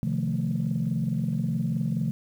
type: chord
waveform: sine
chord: F dominant seventh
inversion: second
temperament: equal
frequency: 130.81 / 155.56 / 174.61 / 220 Hz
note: C3 / Eb3 / F3 / A3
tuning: 0 / 0 / 0 / 0 cents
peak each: -29 dBFS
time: 0.03-2.11 s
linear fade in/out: 0 ms
effects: tanh soft clip ceiling -17 dBFS + 9-bit